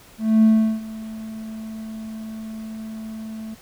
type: tone with ADSR envelope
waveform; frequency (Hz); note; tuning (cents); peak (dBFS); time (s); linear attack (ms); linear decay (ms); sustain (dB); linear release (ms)
triangle; 220; A3; 0; -7; 0.18-3.55; 250; 370; -21; 13
effects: tanh soft clip ceiling -6 dBFS + pink hiss -48 dBFS RMS until 3.61 s